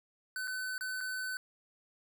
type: tone with dropouts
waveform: square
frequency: 1513 Hz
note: F#6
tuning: 38 cents sharp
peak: -36 dBFS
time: 0.36-1.37 s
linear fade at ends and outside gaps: 1 ms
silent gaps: 0.474-0.478 / 0.78-0.809 / 1.006-1.01 s
effects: none